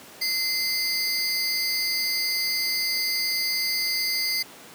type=tone cluster; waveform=45% pulse; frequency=2070 / 4508 / 4859 Hz; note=C7 / C#8 / D#8; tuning=-19 / +28 / -42 cents; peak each=-28 / -29 / -26 dBFS; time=0.21-4.43 s; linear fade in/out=10 ms; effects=pink hiss -45 dBFS RMS until 4.74 s + high-pass 200 Hz 12 dB/octave